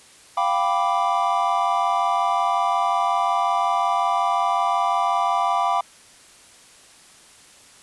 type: chord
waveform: triangle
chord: G dominant seventh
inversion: third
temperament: equal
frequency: 698.5 / 784 / 987.8 / 1174.7 Hz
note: F5 / G5 / B5 / D6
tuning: 0 / 0 / 0 / 0 cents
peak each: -22 dBFS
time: 0.37-5.81 s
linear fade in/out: 5 ms
effects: white hiss -49 dBFS RMS until 7.82 s + resampled to 24000 Hz